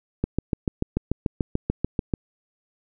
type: click train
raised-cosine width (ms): 3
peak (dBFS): -9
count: 14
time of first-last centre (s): 0.24-2.138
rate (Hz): 6.85
effects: none